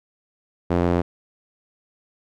sawtooth tone with band-pass filter, 87.31 Hz, F2, in tune, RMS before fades -20 dBFS, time 0.7-1.02 s, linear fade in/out 10 ms, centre 420 Hz, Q 0.74, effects none

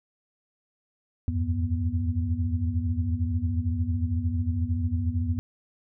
sine tone cluster, 80 / 88.7 / 102.1 / 243.7 Hz, D#2 / F2 / G#2 / B3, +49 / +27 / -29 / -23 cents, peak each -31 / -26 / -32 / -32 dBFS, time 1.28-5.39 s, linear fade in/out 0 ms, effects none

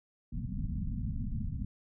pink low-pass noise, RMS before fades -35 dBFS, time 0.32-1.65 s, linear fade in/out 5 ms, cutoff 250 Hz, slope 96 dB/octave, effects none

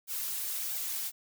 blue noise with flanger, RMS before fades -35 dBFS, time 0.07-1.12 s, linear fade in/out 50 ms, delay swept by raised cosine 1.3 to 5.6 ms, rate 1.5 Hz, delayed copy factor +0.85, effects none

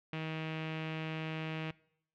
sawtooth tone with low-pass filter, 158.6 Hz, D#3, 33 cents sharp, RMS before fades -39 dBFS, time 0.13-1.71 s, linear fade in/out 2 ms, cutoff 2700 Hz, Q 3.2, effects noise-tail reverb RT60 0.7 s tail -22 dB re dry

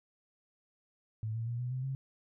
sine tone with pitch steps, 109.6 / 114.12 / 118.83 / 123.73 / 128.84 / 134.16 Hz, A2 / A#2 / A#2 / B2 / C3 / C3, -6 / -36 / +34 / +4 / -26 / +44 cents, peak -33 dBFS, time 1.23-1.95 s, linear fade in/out 0 ms, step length 120 ms, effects none

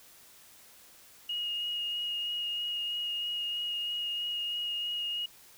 sine tone with vibrato, 2870 Hz, F7, 47 cents sharp, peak -31 dBFS, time 1.29-5.26 s, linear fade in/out 5 ms, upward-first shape sine, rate 3.1 Hz, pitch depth 11 cents each way, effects white hiss -56 dBFS RMS until 5.57 s

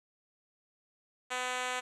5% pulse tone with high-pass filter, 251.6 Hz, B3, 32 cents sharp, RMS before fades -35 dBFS, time 1.3-1.81 s, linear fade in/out 20 ms, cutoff 560 Hz, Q 1.1, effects resampled to 24000 Hz + 10-bit

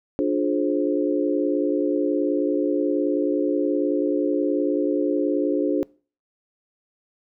sine chord, D half-diminished seventh, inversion none, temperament just, 293.7 / 352.4 / 422.9 / 528.6 Hz, D4 / F4 / Ab4 / C5, 0 / +16 / +31 / +18 cents, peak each -22 / -25 / -26 / -27 dBFS, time 0.19-5.83 s, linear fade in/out 0 ms, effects noise-tail reverb RT60 0.4 s tail -24 dB re dry

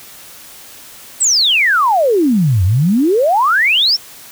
sine exponential two-way sweep, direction down then up, 8372 to 86 to 5660 Hz, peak -9 dBFS, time 1.2-3.97 s, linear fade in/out 20 ms, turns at 2.64 s, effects white hiss -37 dBFS RMS until 4.31 s

